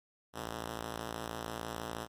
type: ring-modulated tone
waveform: 5% pulse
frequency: 113 Hz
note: A2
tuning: 47 cents sharp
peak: -24 dBFS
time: 0.33-2.08 s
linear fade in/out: 50 ms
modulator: 29.8 Hz
effects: MP3 64 kbps